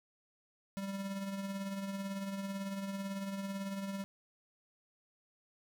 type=tone with tremolo; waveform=square; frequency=196 Hz; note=G3; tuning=in tune; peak=-36 dBFS; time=0.77-4.04 s; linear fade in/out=0 ms; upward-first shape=triangle; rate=18 Hz; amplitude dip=50%; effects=none